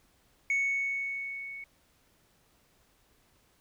sine tone with level ramp, 2217 Hz, C#7, in tune, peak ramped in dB -22 to -40 dBFS, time 0.5-1.64 s, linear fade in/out 2 ms, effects tanh soft clip ceiling -24 dBFS + pink hiss -67 dBFS RMS until 3.6 s

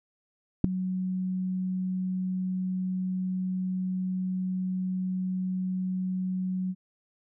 sine tone with ADSR envelope, 185.3 Hz, F#3, 3 cents sharp, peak -9 dBFS, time 0.64-6.75 s, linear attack 4 ms, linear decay 3 ms, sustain -18 dB, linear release 48 ms, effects none

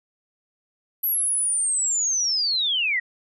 sine linear sweep, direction down, 11840 to 1864.7 Hz, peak -20 dBFS, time 1.03-3 s, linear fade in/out 10 ms, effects none

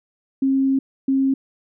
sine tone bursts at uneven times, 268.9 Hz, C4, 47 cents sharp, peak -15 dBFS, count 2, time 0.42-0.79 / 1.08-1.34 s, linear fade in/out 5 ms, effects none

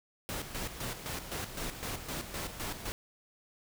pink noise with tremolo, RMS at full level -37 dBFS, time 0.29-2.92 s, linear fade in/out 0 ms, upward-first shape square, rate 3.9 Hz, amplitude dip 60%, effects none

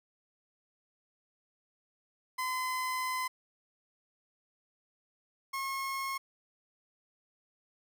30% pulse tone pair in turn, 1022 / 1082.8 Hz, C6 / C#6, -41 / -41 cents, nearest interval minor second, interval 100 cents, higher second, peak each -29 / -31 dBFS, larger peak first, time 2.38-3.28 / 5.53-6.18 s, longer first, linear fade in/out 10 ms, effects none

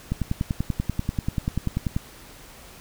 click train, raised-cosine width 5 ms, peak -11 dBFS, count 20, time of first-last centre 0.12-1.965 s, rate 10.3 Hz, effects pink hiss -46 dBFS RMS until 2.8 s

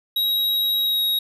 square tone with pitch glide, 3827 to 3794 Hz, A#7 to A#7, +45 to +30 cents, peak -19 dBFS, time 0.16-1.19 s, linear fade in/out 5 ms, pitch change -15 cents, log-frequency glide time 0.8-1.02 s, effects none

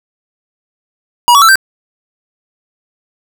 square tone with pitch steps, 962 / 1130.9 / 1329.4 / 1562.8 Hz, B5 / C#6 / E6 / G6, -46 / +34 / +14 / -6 cents, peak -4 dBFS, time 1.28-1.556 s, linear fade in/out 0 ms, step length 69 ms, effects none

